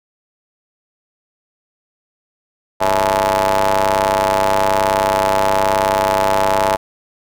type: ring-modulated tone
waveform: sawtooth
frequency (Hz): 98.9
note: G2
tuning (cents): +16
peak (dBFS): -6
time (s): 2.8-6.77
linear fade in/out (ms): 20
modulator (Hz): 757
effects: none